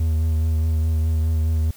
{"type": "tone with vibrato", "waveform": "triangle", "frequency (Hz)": 79.6, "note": "D#2", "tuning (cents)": 40, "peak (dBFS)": -15, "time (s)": [0, 1.71], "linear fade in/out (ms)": 5, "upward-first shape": "triangle", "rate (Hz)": 4.8, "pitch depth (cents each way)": 30, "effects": ["white hiss -49 dBFS RMS until 1.76 s"]}